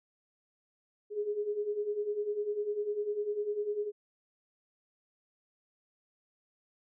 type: beating tone pair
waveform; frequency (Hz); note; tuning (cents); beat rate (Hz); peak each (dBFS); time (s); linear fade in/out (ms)
sine; 408.1 / 418.1; G#4 / G#4; -30 / +12; 10; -37 / -32; 1.1-3.92; 50
effects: none